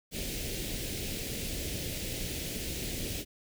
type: band-stop noise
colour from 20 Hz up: pink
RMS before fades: -36 dBFS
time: 0.11-3.25 s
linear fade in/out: 50 ms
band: 550 to 2200 Hz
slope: 24 dB/octave
effects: none